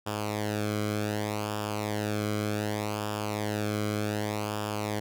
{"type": "tone with flanger", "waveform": "sawtooth", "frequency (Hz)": 105.3, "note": "G#2", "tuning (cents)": 24, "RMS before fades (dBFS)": -31, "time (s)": [0.06, 5], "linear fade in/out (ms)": 10, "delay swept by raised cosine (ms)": [0.48, 1.12], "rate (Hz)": 0.66, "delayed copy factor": -0.7, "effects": []}